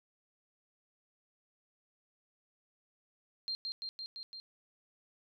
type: tone with echo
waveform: sine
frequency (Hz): 4186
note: C8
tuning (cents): 0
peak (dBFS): -34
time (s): 3.48-3.55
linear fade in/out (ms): 0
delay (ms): 170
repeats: 5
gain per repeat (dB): -2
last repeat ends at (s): 4.4
effects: none

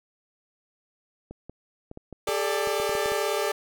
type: clicks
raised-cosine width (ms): 2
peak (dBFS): -26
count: 12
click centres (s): 1.31 / 1.496 / 1.914 / 1.974 / 2.127 / 2.287 / 2.673 / 2.8 / 2.894 / 2.952 / 3.059 / 3.119
type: chord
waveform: sawtooth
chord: G suspended second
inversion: none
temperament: equal with one note detuned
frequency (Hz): 401.9 / 440 / 587.3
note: G4 / A4 / D5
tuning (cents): +43 / 0 / 0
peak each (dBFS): -25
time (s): 2.27-3.52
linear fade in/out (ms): 5
effects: none

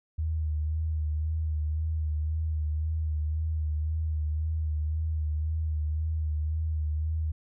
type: tone with vibrato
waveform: sine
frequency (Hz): 77.78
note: D#2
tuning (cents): 0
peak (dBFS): -26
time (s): 0.18-7.32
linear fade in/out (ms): 10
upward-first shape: sine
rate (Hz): 1.9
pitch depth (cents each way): 39
effects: none

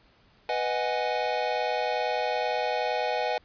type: chord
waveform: square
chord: G# minor seventh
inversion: first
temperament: equal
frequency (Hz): 493.9 / 622.3 / 740 / 830.6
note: B4 / D#5 / F#5 / G#5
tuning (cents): 0 / 0 / 0 / 0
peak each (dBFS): -32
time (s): 0.49-3.38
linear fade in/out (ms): 2
effects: pink hiss -61 dBFS RMS until 3.44 s + resampled to 11025 Hz

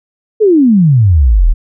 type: exponential sweep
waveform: sine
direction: down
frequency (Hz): 453.7 to 34.12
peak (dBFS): -4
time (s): 0.4-1.54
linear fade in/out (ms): 20
effects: none

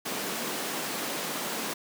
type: high-pass noise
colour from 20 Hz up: pink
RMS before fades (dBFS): -33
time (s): 0.05-1.74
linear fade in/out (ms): 10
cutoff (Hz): 200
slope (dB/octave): 24
effects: none

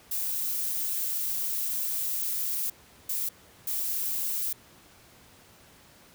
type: noise bursts at uneven times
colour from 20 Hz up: violet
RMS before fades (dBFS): -30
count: 3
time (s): 0.11-2.7 / 3.09-3.29 / 3.67-4.53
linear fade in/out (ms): 5
effects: pink hiss -55 dBFS RMS until 6.14 s + high-pass 60 Hz 12 dB/octave

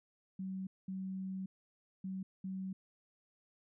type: tone bursts at uneven times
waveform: sine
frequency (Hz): 189.6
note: F#3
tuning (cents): +43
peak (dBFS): -38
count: 4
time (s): 0.39-0.67 / 0.88-1.46 / 2.04-2.23 / 2.44-2.73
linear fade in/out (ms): 5
effects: none

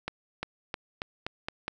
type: accelerating click train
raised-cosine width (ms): 0.3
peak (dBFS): -16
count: 7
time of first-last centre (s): 0.08-1.681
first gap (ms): 350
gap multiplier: 0.89
effects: none

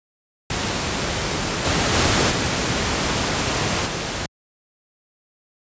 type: noise with level steps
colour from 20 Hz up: pink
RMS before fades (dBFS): -23 / -19 / -17 / -21 / -25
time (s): 0.5-4.26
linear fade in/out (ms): 2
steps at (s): 1.64 / 1.93 / 2.3 / 3.85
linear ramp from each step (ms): 20
effects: high-pass 60 Hz 12 dB/octave + resampled to 16000 Hz

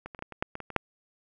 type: clicks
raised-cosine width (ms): 0.5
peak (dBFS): -24 / -27 / -27 / -20 / -26 / -12 / -21 / -24 / -25 / -8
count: 10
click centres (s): 0.06 / 0.148 / 0.191 / 0.224 / 0.323 / 0.425 / 0.554 / 0.603 / 0.703 / 0.763
effects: none

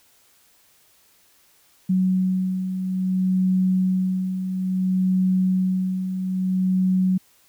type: beating tone pair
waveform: sine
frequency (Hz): 185.6 / 186.19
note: F#3 / F#3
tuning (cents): +6 / +11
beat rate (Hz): 0.59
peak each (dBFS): -27 / -19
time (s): 1.89-7.18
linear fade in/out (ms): 10
effects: white hiss -58 dBFS RMS until 7.48 s

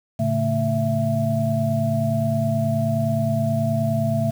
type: tone cluster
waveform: sine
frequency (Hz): 111.4 / 140.9 / 222.2 / 665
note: A2 / C#3 / A3 / E5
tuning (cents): +22 / +29 / +17 / +15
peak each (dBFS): -24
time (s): 0.19-4.31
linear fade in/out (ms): 10
effects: 7-bit

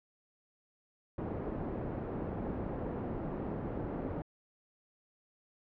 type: low-pass noise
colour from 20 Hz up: white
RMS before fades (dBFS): -38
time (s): 1.18-4.22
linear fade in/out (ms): 2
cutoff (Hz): 430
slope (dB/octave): 12
effects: low-pass 2000 Hz 12 dB/octave

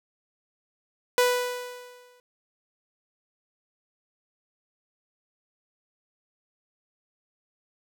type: tone with exponential decay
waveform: sawtooth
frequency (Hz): 493.9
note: B4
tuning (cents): 0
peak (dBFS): -13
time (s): 1.18-2.2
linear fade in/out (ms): 1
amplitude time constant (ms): 220
effects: none

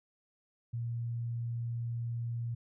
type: tone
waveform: sine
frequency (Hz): 117.6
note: A#2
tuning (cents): +16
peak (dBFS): -33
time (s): 0.73-2.55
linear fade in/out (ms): 10
effects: none

